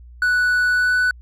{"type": "tone with pitch glide", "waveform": "triangle", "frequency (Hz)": [1480, 1490.3], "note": ["F#6", "F#6"], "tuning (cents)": [0, 12], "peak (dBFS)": -13, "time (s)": [0.22, 1.11], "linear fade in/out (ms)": 2, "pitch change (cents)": 12, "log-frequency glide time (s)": [0.7, 0.96], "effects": ["added 60 Hz sine -39 dBFS peak until 1.21 s"]}